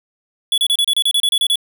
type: tone bursts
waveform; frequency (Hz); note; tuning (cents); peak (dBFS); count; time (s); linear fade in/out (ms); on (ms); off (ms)
square; 3403; G#7; +41; -13; 12; 0.52-1.557; 2; 58; 31
effects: none